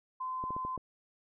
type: tone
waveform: sine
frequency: 1029 Hz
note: C6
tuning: 29 cents flat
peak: -34 dBFS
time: 0.2-0.77 s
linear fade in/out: 10 ms
type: clicks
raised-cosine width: 2 ms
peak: -29 dBFS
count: 5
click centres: 0.439 / 0.506 / 0.565 / 0.65 / 0.777 s
effects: none